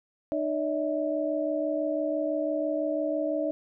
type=tone cluster; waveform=sine; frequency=303.8 / 574 / 640 Hz; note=D#4 / D5 / D#5; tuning=-41 / -40 / +49 cents; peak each=-30 dBFS; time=0.32-3.51 s; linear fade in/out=0 ms; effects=none